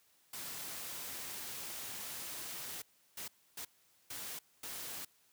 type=noise bursts at uneven times; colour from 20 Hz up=white; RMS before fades=-44 dBFS; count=5; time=0.33-2.82 / 3.17-3.28 / 3.57-3.65 / 4.1-4.39 / 4.63-5.05 s; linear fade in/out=5 ms; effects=white hiss -70 dBFS RMS until 5.32 s + high-pass 60 Hz 12 dB/octave